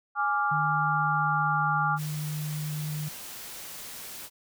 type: chord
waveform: sine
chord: D diminished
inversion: second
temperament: equal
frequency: 830.6 / 1174.7 / 1396.9 Hz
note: Ab5 / D6 / F6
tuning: 0 / 0 / 0 cents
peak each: -28 dBFS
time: 0.15-1.99 s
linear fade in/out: 50 ms
type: tone with pitch glide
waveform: sine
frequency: 152.9 to 151.67 Hz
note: D#3 to D#3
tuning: -30 to -44 cents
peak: -30 dBFS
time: 0.51-3.09 s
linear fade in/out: 10 ms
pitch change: -14 cents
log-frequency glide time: 0.61-2.69 s
type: noise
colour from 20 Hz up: white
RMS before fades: -41 dBFS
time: 1.96-4.3 s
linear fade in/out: 50 ms
effects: none